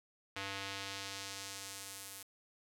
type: tone with band-pass filter sweep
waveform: square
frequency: 98 Hz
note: G2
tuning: in tune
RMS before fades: -45 dBFS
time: 0.36-2.23 s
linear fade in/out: 5 ms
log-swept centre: 2600 to 12000 Hz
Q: 0.89
effects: none